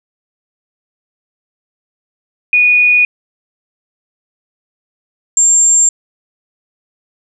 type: tone pair in turn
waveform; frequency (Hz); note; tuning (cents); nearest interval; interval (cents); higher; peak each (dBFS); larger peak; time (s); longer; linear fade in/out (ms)
sine; 2463 / 7381; D#7 / A#8; -18 / -18; octave + perfect fifth; 1900; second; -6; neither; 2.53-3.05 / 5.37-5.89; neither; 2
effects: none